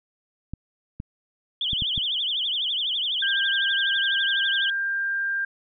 clicks, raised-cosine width 5 ms, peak -19 dBFS, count 5, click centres 0.536 / 1.001 / 1.732 / 1.822 / 1.978 s
sine tone with vibrato, 3246 Hz, G#7, 40 cents flat, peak -23 dBFS, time 1.61-4.7 s, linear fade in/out 2 ms, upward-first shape triangle, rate 12 Hz, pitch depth 210 cents each way
sine tone, 1593 Hz, G6, 27 cents sharp, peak -23 dBFS, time 3.22-5.45 s, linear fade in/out 5 ms
effects none

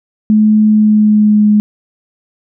sine tone with pitch glide, 214.2 to 209.9 Hz, A3 to G#3, -46 to +19 cents, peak -5 dBFS, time 0.3-1.6 s, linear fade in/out 0 ms, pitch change -35 cents, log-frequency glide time 0.67-1.48 s, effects none

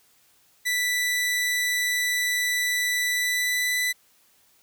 sawtooth tone with pitch glide, 1975.5 to 1989.2 Hz, B6 to B6, 0 to +12 cents, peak -19 dBFS, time 0.65-3.93 s, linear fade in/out 20 ms, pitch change +12 cents, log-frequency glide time 3.1-3.8 s, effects white hiss -61 dBFS RMS until 4.62 s

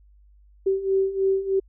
sine beating tone pair, 384 / 387.2 Hz, G4 / G4, -36 / -21 cents, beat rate 3.2 Hz, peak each -25 / -21 dBFS, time 0.66-1.6 s, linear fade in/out 10 ms, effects added 50 Hz sine -51 dBFS peak until 1.68 s

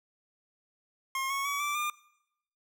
25% pulse tone with pitch steps, 1071 / 1102.4 / 1134.7 / 1167.9 / 1202.2 Hz, C6 / C#6 / C#6 / D6 / D6, +40 / -10 / +40 / -10 / +40 cents, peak -26 dBFS, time 1.15-1.9 s, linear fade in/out 2 ms, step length 150 ms, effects noise-tail reverb RT60 0.8 s tail -21 dB re dry

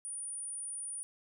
sine tone, 9460 Hz, D9, 12 cents sharp, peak -38 dBFS, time 0.05-1.03 s, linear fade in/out 0 ms, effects none

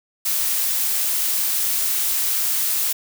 blue noise, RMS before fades -21 dBFS, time 0.25-2.93 s, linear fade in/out 10 ms, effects none

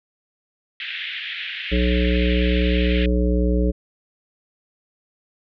white band-pass noise, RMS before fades -30 dBFS, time 0.8-3.06 s, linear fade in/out 2 ms, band 1700 to 3400 Hz, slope 48 dB/octave
harmonic tone, 60.8 Hz, B1, 26 cents flat, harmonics 1 / 3 / 5 / 7 / 9, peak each -18 / -23 / -25 / -26 / -28 dBFS, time 1.71-3.72 s, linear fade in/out 20 ms
effects none

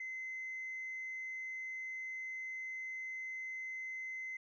sine tone, 2055 Hz, C7, 32 cents flat, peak -39 dBFS, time 0-4.37 s, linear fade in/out 5 ms, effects tanh soft clip ceiling -37 dBFS

